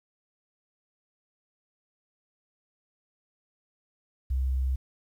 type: tone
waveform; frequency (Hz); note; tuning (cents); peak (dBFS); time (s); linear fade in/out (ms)
sine; 65.41; C2; 0; -23; 4.3-4.76; 10
effects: tanh soft clip ceiling -20 dBFS + 10-bit